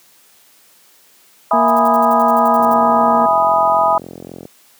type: chord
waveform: sine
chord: E major seventh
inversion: none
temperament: equal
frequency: 659.3 / 830.6 / 987.8 / 1244.5 Hz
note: E5 / G#5 / B5 / D#6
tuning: 0 / 0 / 0 / 0 cents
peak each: -16 dBFS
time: 1.51-3.98 s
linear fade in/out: 2 ms
type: harmonic tone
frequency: 234.2 Hz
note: A#3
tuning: 8 cents sharp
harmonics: 1 / 2 / 3 / 4 / 5 / 7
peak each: -18 / -24 / -28 / -30 / -32 / -35 dBFS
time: 1.53-3.26 s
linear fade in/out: 5 ms
type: noise bursts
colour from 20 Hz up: violet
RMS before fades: -33 dBFS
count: 13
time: 1.68-2.737 s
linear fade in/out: 0 ms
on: 25 ms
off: 61 ms
type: click train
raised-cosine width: 2 ms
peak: -17 dBFS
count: 82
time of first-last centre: 2.6-4.454 s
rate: 43.7 Hz
effects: white hiss -50 dBFS RMS until 4.79 s + high-pass 150 Hz 12 dB/octave